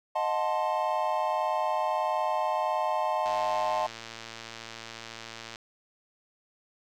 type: chord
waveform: triangle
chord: D# diminished seventh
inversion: none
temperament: equal with one note detuned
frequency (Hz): 622.3 / 723.9 / 880 / 1046.5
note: D#5 / F#5 / A5 / C6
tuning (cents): 0 / -38 / 0 / 0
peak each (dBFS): -29 / -30 / -28 / -31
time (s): 0.15-3.87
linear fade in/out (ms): 10
type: click train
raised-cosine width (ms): 0.2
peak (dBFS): -23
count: 263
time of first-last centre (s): 3.26-5.558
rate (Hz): 114
effects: none

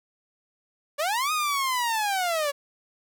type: linear two-way sweep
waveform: sawtooth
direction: up then down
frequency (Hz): 554.4 to 1260 to 554.4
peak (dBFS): -20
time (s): 0.98-2.52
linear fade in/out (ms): 20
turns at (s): 1.32
effects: none

